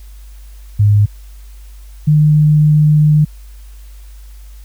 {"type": "tone pair in turn", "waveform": "sine", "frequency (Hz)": [103.4, 151.25], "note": ["G#2", "D#3"], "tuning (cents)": [-7, -49], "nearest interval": "perfect fifth", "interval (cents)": 658, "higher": "second", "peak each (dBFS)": -6, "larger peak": "neither", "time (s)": [[0.79, 1.06], [2.07, 3.25]], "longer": "second", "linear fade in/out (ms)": 10, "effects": ["added 50 Hz sine -32 dBFS peak until 4.64 s", "white hiss -49 dBFS RMS until 4.64 s"]}